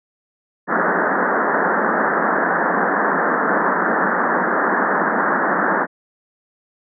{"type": "band-pass noise", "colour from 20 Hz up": "white", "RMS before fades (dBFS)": -18, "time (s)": [0.67, 5.87], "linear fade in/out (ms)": 50, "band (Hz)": [170, 1800], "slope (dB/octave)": 96, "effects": []}